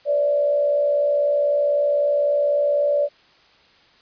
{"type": "tone with frequency modulation", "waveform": "sine", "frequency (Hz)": 580, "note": "D5", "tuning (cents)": -22, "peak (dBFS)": -16, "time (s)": [0.05, 3.09], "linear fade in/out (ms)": 50, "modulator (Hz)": 63.9, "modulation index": 0.5, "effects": ["white hiss -54 dBFS RMS until 4.01 s", "resampled to 11025 Hz"]}